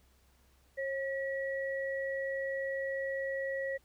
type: tone pair together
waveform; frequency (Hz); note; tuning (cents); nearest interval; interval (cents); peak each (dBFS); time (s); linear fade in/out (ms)
sine; 541 / 1924.5; C#5 / B6; -42 / -45; octave + minor seventh; 2197; -34 / -38; 0.77-3.78; 20
effects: added 65 Hz sine -65 dBFS peak until 3.84 s + pink hiss -69 dBFS RMS until 3.84 s